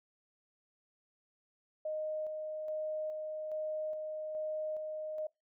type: tone with tremolo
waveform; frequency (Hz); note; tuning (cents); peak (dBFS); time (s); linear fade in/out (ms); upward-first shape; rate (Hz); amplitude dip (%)
sine; 619; D#5; -9; -34; 1.85-5.27; 5; square; 1.2; 30
effects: noise-tail reverb RT60 0.2 s tail -25 dB re dry